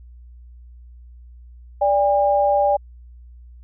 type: tone pair together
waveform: sine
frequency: 584 / 807.7 Hz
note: D5 / G#5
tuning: -10 / -48 cents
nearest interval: tritone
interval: 562 cents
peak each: -17 dBFS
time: 1.81-2.77 s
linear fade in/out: 10 ms
effects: added 60 Hz sine -40 dBFS peak until 3.63 s